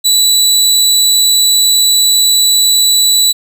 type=tone; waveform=25% pulse; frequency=3951 Hz; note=B7; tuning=in tune; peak=-3 dBFS; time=0.04-3.33 s; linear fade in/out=20 ms; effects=none